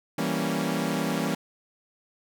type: chord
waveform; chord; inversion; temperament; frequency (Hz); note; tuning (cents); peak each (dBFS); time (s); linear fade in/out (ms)
sawtooth; E diminished seventh; none; equal; 164.81 / 196 / 233.1 / 277.2; E3 / G3 / Bb3 / Db4; 0 / 0 / 0 / 0; -27; 0.18-1.35; 5
effects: none